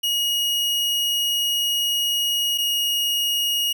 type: tone pair in turn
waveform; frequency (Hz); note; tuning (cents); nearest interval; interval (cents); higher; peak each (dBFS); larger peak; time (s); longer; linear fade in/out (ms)
40% pulse; 2886 / 2874; F#7 / F7; -44 / +49; unison; 7; first; -19; neither; 0.03-2.58 / 2.58-3.73; first; 10
effects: 9-bit